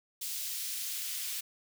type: noise with high-pass filter sweep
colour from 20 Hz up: white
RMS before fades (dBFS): -37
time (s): 0.21-1.41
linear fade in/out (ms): 10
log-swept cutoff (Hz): 3600 to 2400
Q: 0.88
effects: none